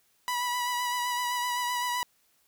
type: tone with vibrato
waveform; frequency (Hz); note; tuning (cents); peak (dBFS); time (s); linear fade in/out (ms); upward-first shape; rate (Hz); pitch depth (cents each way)
sawtooth; 980; B5; -14; -24; 0.28-2.03; 0; sine; 7.8; 23
effects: white hiss -68 dBFS RMS until 2.47 s